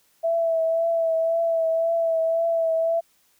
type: tone with vibrato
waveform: sine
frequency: 659.3 Hz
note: E5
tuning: in tune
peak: -19 dBFS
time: 0.23-3.01 s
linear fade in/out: 20 ms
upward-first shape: triangle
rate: 1.9 Hz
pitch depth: 30 cents each way
effects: white hiss -63 dBFS RMS until 3.39 s